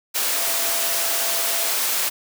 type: tone in noise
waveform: sine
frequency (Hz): 674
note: E5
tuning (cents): +38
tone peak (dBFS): -33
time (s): 0.33-1.71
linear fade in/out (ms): 20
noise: white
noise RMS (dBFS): -22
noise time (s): 0.14-2.1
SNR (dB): -14
effects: high-pass 400 Hz 12 dB/octave